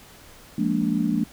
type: chord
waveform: sine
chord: Bb dominant seventh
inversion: second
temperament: just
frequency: 174.81 / 209.8 / 233.1 / 291.4 Hz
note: F3 / Ab3 / Bb3 / D4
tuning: +2 / +18 / 0 / -13 cents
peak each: -27 / -25 / -25 / -26 dBFS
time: 0.58-1.24 s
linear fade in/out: 5 ms
effects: pink hiss -48 dBFS RMS until 1.32 s